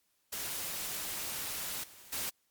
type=noise with level steps; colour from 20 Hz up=white; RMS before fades=-38 / -54 / -36 dBFS; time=0.32-2.3 s; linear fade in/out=10 ms; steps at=1.83 / 2.12 s; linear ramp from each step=10 ms; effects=white hiss -75 dBFS RMS until 2.5 s + MP3 96 kbps